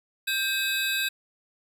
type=tone cluster; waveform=square; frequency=1581 / 2561 / 3583 / 3872 Hz; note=G6 / D#7 / A7 / B7; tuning=+14 / +49 / +31 / -35 cents; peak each=-30 / -30 / -36 / -31 dBFS; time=0.27-1.09 s; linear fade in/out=10 ms; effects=none